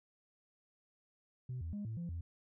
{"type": "tone with pitch steps", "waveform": "sine", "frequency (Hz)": [126.5, 82.4, 205.5, 111.4, 171.3, 84.4], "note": ["B2", "E2", "G#3", "A2", "F3", "E2"], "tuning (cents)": [42, 0, -18, 22, -33, 41], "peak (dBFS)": -37, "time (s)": [1.49, 2.21], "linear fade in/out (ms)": 5, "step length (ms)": 120, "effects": ["tanh soft clip ceiling -36 dBFS"]}